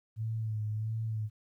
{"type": "tone with vibrato", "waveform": "sine", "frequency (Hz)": 109.3, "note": "A2", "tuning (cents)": -11, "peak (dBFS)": -31, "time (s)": [0.16, 1.3], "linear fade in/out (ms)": 50, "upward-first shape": "sine", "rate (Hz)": 1.5, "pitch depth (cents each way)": 43, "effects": ["12-bit"]}